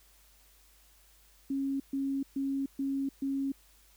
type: tone bursts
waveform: sine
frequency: 273.4 Hz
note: C#4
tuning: 24 cents flat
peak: -29 dBFS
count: 5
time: 1.5-3.52 s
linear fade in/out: 5 ms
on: 300 ms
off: 130 ms
effects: added 50 Hz sine -63 dBFS peak until 3.96 s + white hiss -63 dBFS RMS until 3.96 s